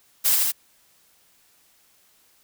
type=noise with echo; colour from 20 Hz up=blue; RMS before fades=-19 dBFS; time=0.24-0.36 s; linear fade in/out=20 ms; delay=81 ms; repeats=2; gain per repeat=-2 dB; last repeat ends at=0.522 s; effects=white hiss -60 dBFS RMS until 2.43 s